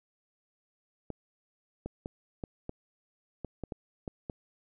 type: clicks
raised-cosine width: 2 ms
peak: -23 dBFS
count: 10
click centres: 1.103 / 1.86 / 2.059 / 2.438 / 2.694 / 3.447 / 3.637 / 3.722 / 4.078 / 4.298 s
effects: none